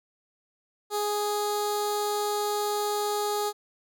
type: tone with notch filter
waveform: 15% pulse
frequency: 415.3 Hz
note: G#4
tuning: in tune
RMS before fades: -28 dBFS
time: 0.9-3.53 s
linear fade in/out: 50 ms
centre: 1900 Hz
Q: 0.97
effects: none